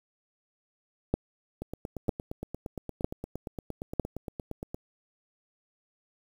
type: two click trains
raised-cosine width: 2 ms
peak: -11 / -22 dBFS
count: 4 / 28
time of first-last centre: 1.14-3.997 / 1.62-4.745 s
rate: 1.05 / 8.64 Hz
effects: 8-bit